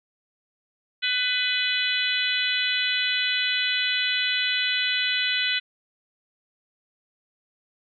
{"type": "harmonic tone with a mistuned harmonic", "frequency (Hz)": 500, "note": "B4", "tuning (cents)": 21, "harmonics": [3, 4, 5, 6, 7, 8], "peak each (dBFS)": [-29, -29, -29, -29, -29, -29], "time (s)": [1.02, 5.6], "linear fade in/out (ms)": 20, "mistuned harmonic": 7, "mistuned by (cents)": -40, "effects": []}